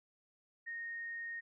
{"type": "tone", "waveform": "sine", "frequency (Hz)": 1855, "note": "A#6", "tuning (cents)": -9, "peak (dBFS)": -40, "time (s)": [0.66, 1.41], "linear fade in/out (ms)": 20, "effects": []}